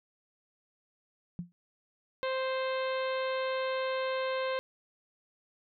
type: tone with exponential decay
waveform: sine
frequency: 174.61 Hz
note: F3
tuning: in tune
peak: -30 dBFS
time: 1.39-1.52 s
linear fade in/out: 0 ms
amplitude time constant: 28 ms
type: harmonic tone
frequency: 523.3 Hz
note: C5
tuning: in tune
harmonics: 1 / 2 / 3 / 4 / 5 / 6 / 7 / 8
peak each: -31 / -37 / -41 / -43 / -45 / -47 / -48 / -49 dBFS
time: 2.23-4.59 s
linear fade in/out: 0 ms
effects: none